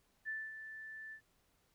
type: tone with ADSR envelope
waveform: sine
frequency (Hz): 1760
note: A6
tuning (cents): 0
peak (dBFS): -37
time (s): 0.25-1.21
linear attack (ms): 36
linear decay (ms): 230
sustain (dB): -9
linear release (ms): 83
effects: pink hiss -75 dBFS RMS until 1.74 s